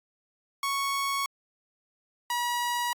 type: tone pair in turn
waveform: sawtooth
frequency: 1108 / 963.7 Hz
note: C#6 / B5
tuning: -1 / -43 cents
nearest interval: major second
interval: 242 cents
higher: first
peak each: -23 / -23 dBFS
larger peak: neither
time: 0.63-1.26 / 2.3-2.93 s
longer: neither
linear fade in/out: 2 ms
effects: AAC 64 kbps